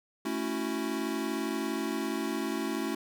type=chord; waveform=square; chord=F# minor seventh; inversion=first; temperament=equal; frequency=220 / 277.2 / 329.6 / 370 Hz; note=A3 / C#4 / E4 / F#4; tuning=0 / 0 / 0 / 0 cents; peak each=-37 / -36 / -36 / -38 dBFS; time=0.25-2.95 s; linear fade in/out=5 ms; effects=none